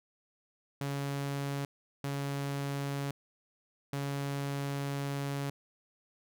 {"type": "tone bursts at uneven times", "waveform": "sawtooth", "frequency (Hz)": 140.3, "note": "C#3", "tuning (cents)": 21, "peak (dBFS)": -29, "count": 3, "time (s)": [[0.81, 1.65], [2.04, 3.11], [3.93, 5.5]], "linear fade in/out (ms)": 2, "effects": []}